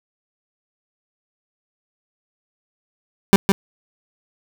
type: tone with echo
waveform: 30% pulse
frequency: 196 Hz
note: G3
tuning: in tune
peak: -4 dBFS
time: 3.33-3.36 s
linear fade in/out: 0 ms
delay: 160 ms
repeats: 1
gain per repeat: -5 dB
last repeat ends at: 3.52 s
effects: none